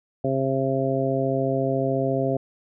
harmonic tone, 134.1 Hz, C3, 43 cents sharp, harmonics 1 / 2 / 3 / 4 / 5, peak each -27 / -27 / -27 / -27 / -27 dBFS, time 0.24-2.37 s, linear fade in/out 5 ms, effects none

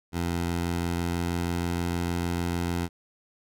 15% pulse tone with pitch glide, 85.8 to 86.65 Hz, F2 to F2, -30 to -13 cents, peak -20 dBFS, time 0.12-2.89 s, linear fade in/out 50 ms, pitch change +17 cents, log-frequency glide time 0.46-1.88 s, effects none

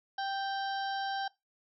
harmonic tone, 784 Hz, G5, in tune, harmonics 1 / 2 / 4 / 5 / 6 / 7, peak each -33 / -39 / -45 / -47 / -49 / -50 dBFS, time 0.18-1.28 s, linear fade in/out 5 ms, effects noise-tail reverb RT60 0.2 s tail -20 dB re dry

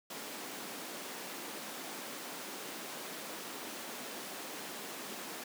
pink high-pass noise, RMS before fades -44 dBFS, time 0.1-5.44 s, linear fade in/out 5 ms, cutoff 220 Hz, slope 24 dB/octave, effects none

